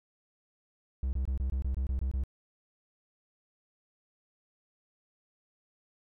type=tone bursts; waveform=triangle; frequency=65.41 Hz; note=C2; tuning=in tune; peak=-26 dBFS; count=10; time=1.03-2.237 s; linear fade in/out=0 ms; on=100 ms; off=23 ms; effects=none